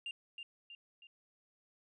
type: tone with echo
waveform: sine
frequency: 2794 Hz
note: F7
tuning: in tune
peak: -37 dBFS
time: 0.06-0.11 s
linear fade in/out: 2 ms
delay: 320 ms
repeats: 3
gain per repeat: -6 dB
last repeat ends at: 1.07 s
effects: tanh soft clip ceiling -37 dBFS